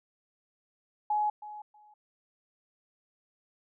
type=tone with echo; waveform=sine; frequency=842 Hz; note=G#5; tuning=24 cents sharp; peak=-25 dBFS; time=1.1-1.3 s; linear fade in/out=5 ms; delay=320 ms; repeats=2; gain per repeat=-15 dB; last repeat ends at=1.94 s; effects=none